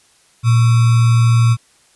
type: tone with sample-and-hold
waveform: sine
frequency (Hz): 116.54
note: A#2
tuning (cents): 0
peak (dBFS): -8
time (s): 0.43-1.57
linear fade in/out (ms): 50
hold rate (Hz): 1225
effects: white hiss -53 dBFS RMS until 1.95 s + resampled to 24000 Hz